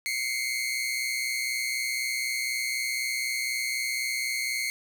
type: tone pair together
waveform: sawtooth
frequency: 2093 / 2217 Hz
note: C7 / C#7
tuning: 0 / 0 cents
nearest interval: minor second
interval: 100 cents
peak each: -27 dBFS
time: 0.06-4.7 s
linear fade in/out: 0 ms
effects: none